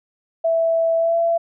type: tone with pitch glide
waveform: sine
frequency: 659.3 to 672.4 Hz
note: E5 to E5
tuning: 0 to +34 cents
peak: -15 dBFS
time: 0.44-1.38 s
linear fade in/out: 10 ms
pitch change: +34 cents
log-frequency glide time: 0.97-1.17 s
effects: none